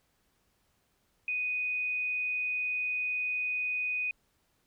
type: tone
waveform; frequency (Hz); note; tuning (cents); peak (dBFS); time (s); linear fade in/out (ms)
sine; 2489; D#7; 0; -29; 1.28-4.11; 2
effects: pink hiss -73 dBFS RMS until 4.66 s